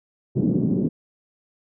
pink band-pass noise, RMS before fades -21 dBFS, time 0.35-0.89 s, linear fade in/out 20 ms, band 150 to 320 Hz, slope 24 dB/octave, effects none

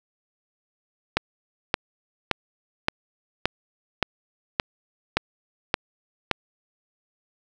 click train, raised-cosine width 0.3 ms, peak -3 dBFS, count 10, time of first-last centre 1.17-6.313 s, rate 1.75 Hz, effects none

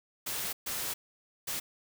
white noise bursts at uneven times, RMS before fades -35 dBFS, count 3, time 0.26-0.53 / 0.66-0.94 / 1.47-1.6 s, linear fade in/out 10 ms, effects none

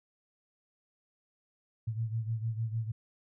sine beating tone pair, 111.4 / 118 Hz, A2 / A#2, +22 / +22 cents, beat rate 6.6 Hz, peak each -32 / -37 dBFS, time 1.87-2.92 s, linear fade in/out 10 ms, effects none

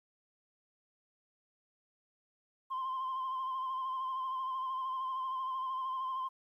sine tone with vibrato, 1045 Hz, C6, 2 cents flat, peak -32 dBFS, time 2.7-6.29 s, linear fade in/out 20 ms, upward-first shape sine, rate 13 Hz, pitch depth 38 cents each way, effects tanh soft clip ceiling -32 dBFS + 12-bit

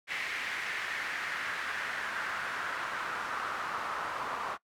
pink noise with band-pass filter sweep, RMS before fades -36 dBFS, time 0.07-4.58 s, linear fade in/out 50 ms, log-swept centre 2100 to 1100 Hz, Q 2.8, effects noise-tail reverb RT60 0.1 s tail -22 dB re dry

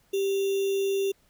sine tone with sample-and-hold, 392 Hz, G4, in tune, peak -23 dBFS, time 0.13-1.12 s, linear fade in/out 10 ms, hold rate 3150 Hz, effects pink hiss -65 dBFS RMS until 1.29 s

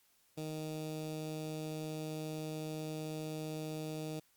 15% pulse tone with notch filter, 155.56 Hz, D#3, in tune, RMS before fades -41 dBFS, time 0.37-4.2 s, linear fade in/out 10 ms, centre 1600 Hz, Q 0.92, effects white hiss -71 dBFS RMS until 4.36 s + Opus 48 kbps

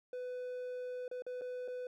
triangle tone with dropouts, 499.4 Hz, B4, 19 cents sharp, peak -37 dBFS, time 0.13-1.87 s, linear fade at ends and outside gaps 2 ms, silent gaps 1.08-1.113 / 1.222-1.265 / 1.412-1.417 / 1.678-1.682 s, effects none

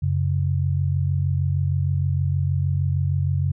sine tone pair together, 91.6 / 138.04 Hz, F#2 / C#3, -17 / -7 cents, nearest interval perfect fifth, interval 710 cents, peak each -21 / -22 dBFS, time 0.02-3.52 s, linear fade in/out 10 ms, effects none

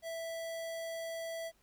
square tone, 659.3 Hz, E5, in tune, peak -39 dBFS, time 0.02-1.52 s, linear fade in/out 50 ms, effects pink hiss -71 dBFS RMS until 1.62 s

